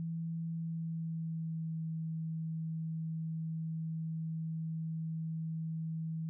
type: tone with pitch glide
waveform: sine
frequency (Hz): 164.81 to 161.23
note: E3 to E3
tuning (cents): 0 to -38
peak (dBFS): -35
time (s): 0-6.29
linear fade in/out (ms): 0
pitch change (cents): -38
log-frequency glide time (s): 0.51-1.83
effects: none